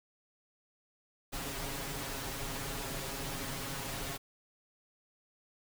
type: noise with comb filter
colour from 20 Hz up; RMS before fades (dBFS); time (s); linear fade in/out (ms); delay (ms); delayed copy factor
pink; -39; 1.32-4.18; 20; 7.3; +0.95
effects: none